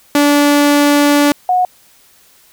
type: tone pair in turn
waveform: sawtooth / sine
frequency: 289.6 / 729.7 Hz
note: D4 / F#5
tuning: -24 / -24 cents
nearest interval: octave + major third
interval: 1600 cents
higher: second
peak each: -4 / -9 dBFS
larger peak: first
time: 0.15-1.32 / 1.49-1.65 s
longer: first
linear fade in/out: 2 ms
effects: white hiss -48 dBFS RMS until 2.52 s